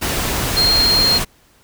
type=tone in noise; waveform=sine; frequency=4215 Hz; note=C8; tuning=12 cents sharp; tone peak=-12 dBFS; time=0.56-1.19 s; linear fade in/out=20 ms; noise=pink; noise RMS=-20 dBFS; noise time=0.01-1.25 s; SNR=+5 dB; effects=pink hiss -53 dBFS RMS until 1.63 s